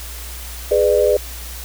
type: chord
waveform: sine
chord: G# diminished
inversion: none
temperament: just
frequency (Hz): 415.3 / 498.4 / 598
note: G#4 / B4 / D5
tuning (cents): 0 / +16 / +31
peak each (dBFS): -16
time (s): 0.71-1.17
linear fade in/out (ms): 5
effects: added 60 Hz sine -31 dBFS peak until 1.64 s + white hiss -34 dBFS RMS until 1.64 s